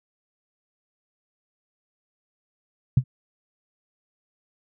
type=tone with exponential decay; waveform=sine; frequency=127.8 Hz; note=C3; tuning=40 cents flat; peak=-9 dBFS; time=2.97-3.04 s; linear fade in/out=5 ms; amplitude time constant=15 ms; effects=none